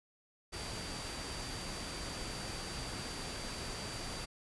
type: tone in noise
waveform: sine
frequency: 4667 Hz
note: D8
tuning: 12 cents flat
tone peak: -48 dBFS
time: 0.52-4.26 s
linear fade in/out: 20 ms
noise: pink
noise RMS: -42 dBFS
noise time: 0.52-4.26 s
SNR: -9 dB
effects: resampled to 24000 Hz